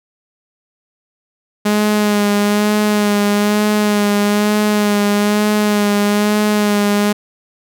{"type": "tone with vibrato", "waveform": "sawtooth", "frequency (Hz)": 207.7, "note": "G#3", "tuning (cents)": 0, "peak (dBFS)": -8, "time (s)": [1.65, 7.13], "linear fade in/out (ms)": 10, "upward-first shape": "sine", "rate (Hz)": 1.1, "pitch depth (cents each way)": 26, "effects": []}